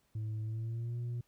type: tone with pitch glide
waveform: sine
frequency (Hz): 108.7 to 119.92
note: A2 to A#2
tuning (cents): -21 to +49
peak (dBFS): -32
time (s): 0.15-1.21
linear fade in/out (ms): 5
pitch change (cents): +170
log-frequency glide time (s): 0.42-0.98
effects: tanh soft clip ceiling -34 dBFS + pink hiss -74 dBFS RMS until 1.27 s